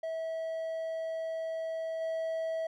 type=tone with level steps; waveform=triangle; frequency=649 Hz; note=E5; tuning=27 cents flat; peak=-31 / -29 dBFS; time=0.03-2.67 s; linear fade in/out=5 ms; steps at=2 s; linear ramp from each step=20 ms; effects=none